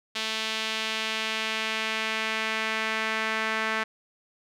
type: tone with band-pass filter sweep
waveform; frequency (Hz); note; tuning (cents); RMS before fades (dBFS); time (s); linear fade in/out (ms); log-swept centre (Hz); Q
sawtooth; 220; A3; 0; -29; 0.15-3.84; 10; 3400 to 1800; 1.6
effects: none